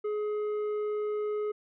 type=tone with tanh clipping; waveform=sine; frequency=420.9 Hz; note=G#4; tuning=23 cents sharp; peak=-30 dBFS; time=0.04-1.52 s; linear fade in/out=10 ms; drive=7 dB; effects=none